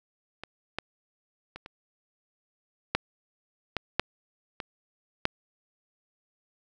clicks, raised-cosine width 0.3 ms, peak -22 / -14 / -24 / -26 / -7 / -12 / -6 / -18 / -7 dBFS, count 9, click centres 0.436 / 0.786 / 1.56 / 1.661 / 2.95 / 3.767 / 3.996 / 4.602 / 5.254 s, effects none

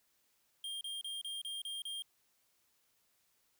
square tone bursts, 3206 Hz, G7, 38 cents sharp, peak -40 dBFS, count 7, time 0.64-2.022 s, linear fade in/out 2 ms, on 170 ms, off 32 ms, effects white hiss -75 dBFS RMS until 3.59 s

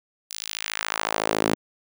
sawtooth tone with high-pass filter sweep, 53.9 Hz, A1, 35 cents flat, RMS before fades -27 dBFS, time 0.3-1.55 s, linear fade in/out 10 ms, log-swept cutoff 5500 to 250 Hz, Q 1.2, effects none

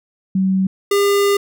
sine / square tone pair in turn, 190 / 402.6 Hz, F#3 / G4, +46 / +46 cents, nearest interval octave + minor second, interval 1300 cents, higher second, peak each -13 dBFS, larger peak neither, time 0.35-0.67 / 0.91-1.37 s, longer second, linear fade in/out 5 ms, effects none

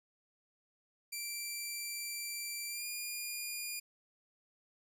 10% pulse tone with pitch glide, 2349 to 2423 Hz, D7 to D#7, 0 to -47 cents, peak -30 dBFS, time 1.12-3.8 s, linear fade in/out 10 ms, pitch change +53 cents, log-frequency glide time 2.68-2.86 s, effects none

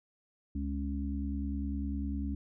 harmonic tone, 70 Hz, C#2, 18 cents sharp, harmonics 1 / 3 / 4, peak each -34 / -38 / -38 dBFS, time 0.55-2.35 s, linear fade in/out 5 ms, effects none

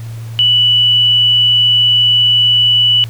sine tone, 2960 Hz, F#7, in tune, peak -7 dBFS, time 0.39-3.04 s, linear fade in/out 0 ms, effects added 114 Hz sine -23 dBFS peak until 3.09 s + pink hiss -40 dBFS RMS until 3.09 s

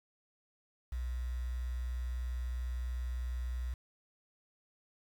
sine tone with quantisation, 61.5 Hz, B1, 7 cents flat, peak -34 dBFS, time 0.92-3.74 s, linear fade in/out 5 ms, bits 9, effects none

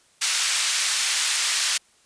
white band-pass noise, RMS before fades -23 dBFS, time 0.21-1.78 s, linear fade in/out 10 ms, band 1600 to 7900 Hz, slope 12 dB/octave, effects white hiss -59 dBFS RMS until 2.05 s + resampled to 22050 Hz

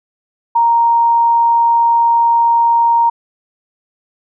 sine tone, 932.3 Hz, A#5, in tune, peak -8 dBFS, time 0.55-3.1 s, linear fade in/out 10 ms, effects none

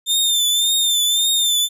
sawtooth tone with vibrato, 3588 Hz, A7, 33 cents sharp, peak -12 dBFS, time 0.06-1.69 s, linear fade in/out 50 ms, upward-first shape triangle, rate 1.8 Hz, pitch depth 63 cents each way, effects none

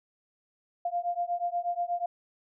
sine beating tone pair, 695 / 703.3 Hz, F5 / F5, -9 / +12 cents, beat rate 8.3 Hz, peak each -31 dBFS, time 0.85-2.06 s, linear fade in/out 5 ms, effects none

